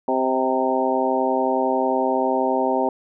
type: harmonic tone with a mistuned harmonic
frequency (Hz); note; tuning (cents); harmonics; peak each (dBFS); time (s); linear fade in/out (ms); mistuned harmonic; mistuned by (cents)
130.81; C3; 0; 2 / 3 / 4 / 5 / 6 / 7; -25 / -25 / -25 / -25 / -25 / -25; 0.08-2.89; 2; 5; -31
effects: none